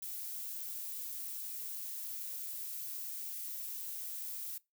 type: noise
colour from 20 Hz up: violet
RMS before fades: -42 dBFS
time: 0.02-4.58 s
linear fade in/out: 5 ms
effects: noise-tail reverb RT60 0.2 s tail -21 dB re dry